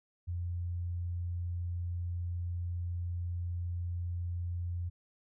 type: tone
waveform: sine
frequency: 87.31 Hz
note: F2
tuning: in tune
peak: -33 dBFS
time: 0.27-4.9 s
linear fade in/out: 20 ms
effects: none